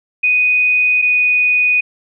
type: tone pair in turn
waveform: sine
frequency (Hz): 2489 / 2480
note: D#7 / D#7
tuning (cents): 0 / -6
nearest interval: unison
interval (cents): 6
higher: first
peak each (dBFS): -10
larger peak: neither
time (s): 0.23-1.02 / 1.02-1.81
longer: neither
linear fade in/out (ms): 10
effects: none